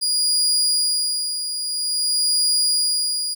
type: tone with tremolo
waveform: 30% pulse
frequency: 4869 Hz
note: D#8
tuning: 38 cents flat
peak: -13 dBFS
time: 0.01-3.35 s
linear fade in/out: 20 ms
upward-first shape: sine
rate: 0.5 Hz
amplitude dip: 60%
effects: none